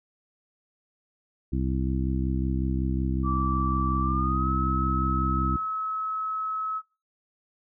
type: harmonic tone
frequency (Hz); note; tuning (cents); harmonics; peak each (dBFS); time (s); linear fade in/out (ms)
65.41; C2; 0; 1 / 2 / 3 / 4 / 5; -27 / -30 / -32 / -33 / -34; 1.52-5.57; 10
type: tone with pitch glide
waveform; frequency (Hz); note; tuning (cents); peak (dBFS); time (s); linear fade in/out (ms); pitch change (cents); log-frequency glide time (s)
sine; 1162 to 1289.3; D6 to E6; -19 to -39; -27; 3.23-6.82; 50; +180; 4-4.5
effects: noise-tail reverb RT60 0.4 s tail -23 dB re dry